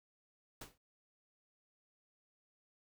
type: noise with exponential decay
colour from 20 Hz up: pink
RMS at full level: -44 dBFS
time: 0.61-0.78 s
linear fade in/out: 5 ms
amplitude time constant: 36 ms
effects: none